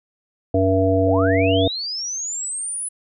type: harmonic tone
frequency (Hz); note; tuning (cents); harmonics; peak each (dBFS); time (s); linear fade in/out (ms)
95.2; F#2; +50; 1 / 3 / 5 / 7; -20 / -20 / -20 / -20; 0.54-1.68; 5
type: linear sweep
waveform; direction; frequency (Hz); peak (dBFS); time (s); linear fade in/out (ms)
sine; up; 419.3 to 10160; -24; 1.06-2.89; 10
effects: none